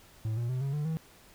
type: tone with pitch steps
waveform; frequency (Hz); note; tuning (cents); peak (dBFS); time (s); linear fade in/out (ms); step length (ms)
triangle; 110 / 118.58 / 127.83 / 137.79 / 148.54 / 160.12; A2 / A#2 / C3 / C#3 / D3 / D#3; 0 / +30 / -40 / -10 / +20 / +50; -27; 0.25-0.97; 0; 120
effects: pink hiss -57 dBFS RMS until 1.34 s